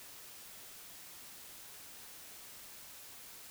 silence, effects white hiss -52 dBFS RMS until 3.5 s

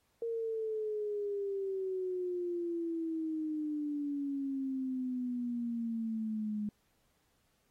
sine exponential sweep, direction down, 464.3 to 207.7 Hz, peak -33 dBFS, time 0.22-6.69 s, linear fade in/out 2 ms, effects pink hiss -75 dBFS RMS until 7.7 s + AAC 48 kbps

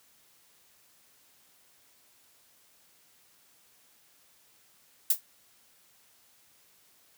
violet noise with exponential decay, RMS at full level -18 dBFS, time 5.1-5.21 s, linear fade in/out 5 ms, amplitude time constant 22 ms, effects white hiss -63 dBFS RMS until 7.17 s + high-pass 60 Hz 12 dB/octave

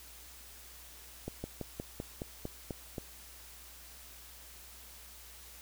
slowing click train, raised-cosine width 2 ms, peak -24 dBFS, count 9, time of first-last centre 1.28-2.982 s, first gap 160 ms, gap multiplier 1.08, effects added 60 Hz sine -57 dBFS peak until 5.61 s + white hiss -53 dBFS RMS until 5.61 s

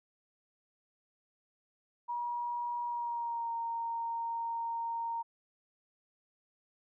sine tone with pitch glide, 958 to 925.4 Hz, A#5 to A#5, +47 to -13 cents, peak -33 dBFS, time 2.08-5.23 s, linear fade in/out 20 ms, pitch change -60 cents, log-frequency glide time 2.85-3.53 s, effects none

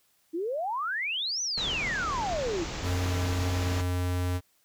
sine exponential two-way sweep, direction up then down, 311.1 to 6170 to 311.1 Hz, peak -28 dBFS, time 0.33-2.65 s, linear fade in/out 20 ms, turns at 1.42 s
pink low-pass noise, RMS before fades -36 dBFS, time 1.57-3.82 s, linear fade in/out 10 ms, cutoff 7400 Hz, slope 96 dB/octave
square tone, 90 Hz, F#2, 47 cents flat, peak -27 dBFS, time 2.82-4.41 s, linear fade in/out 50 ms
effects white hiss -68 dBFS RMS until 4.64 s

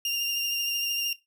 30% pulse tone with vibrato, 2794 Hz, F7, in tune, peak -23 dBFS, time 0.05-1.13 s, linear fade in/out 2 ms, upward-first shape triangle, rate 13 Hz, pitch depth 20 cents each way, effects noise-tail reverb RT60 0.2 s tail -18 dB re dry

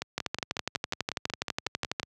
two click trains, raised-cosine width 0.2 ms, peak -11 / -14 dBFS, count 23 / 12, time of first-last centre 0.18-1.998 / 0.02-2.031 s, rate 12.1 / 5.47 Hz, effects high-pass 80 Hz 12 dB/octave

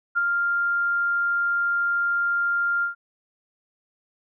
sine tone with ADSR envelope, 1396.9 Hz, F6, in tune, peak -17 dBFS, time 0.15-2.95 s, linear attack 27 ms, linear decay 20 ms, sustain -3 dB, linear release 120 ms, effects none

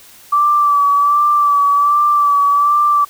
sine tone with vibrato, 1160 Hz, D6, 22 cents flat, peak -9 dBFS, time 0.32-3.05 s, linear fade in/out 10 ms, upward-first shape sine, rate 1.3 Hz, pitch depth 32 cents each way, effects white hiss -42 dBFS RMS until 3.09 s

